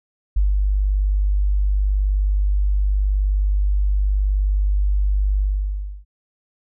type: tone with ADSR envelope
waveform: sine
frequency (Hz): 49.56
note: G1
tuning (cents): +20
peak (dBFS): -13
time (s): 0.36-6.05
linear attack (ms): 8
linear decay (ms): 160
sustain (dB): -2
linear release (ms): 650
effects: none